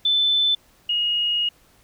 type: tone pair in turn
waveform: sine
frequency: 3520 / 2875 Hz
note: A7 / F7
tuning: 0 / +50 cents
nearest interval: major third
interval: 350 cents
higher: first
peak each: -16 / -19 dBFS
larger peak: first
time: 0.05-0.55 / 0.89-1.49 s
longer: second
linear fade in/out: 5 ms
effects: pink hiss -57 dBFS RMS until 1.83 s